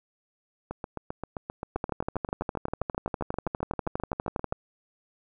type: two click trains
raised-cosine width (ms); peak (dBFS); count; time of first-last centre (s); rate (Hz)
1; -14 / -19; 35 / 30; 1.76-4.524 / 0.71-4.526; 12.3 / 7.6
effects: none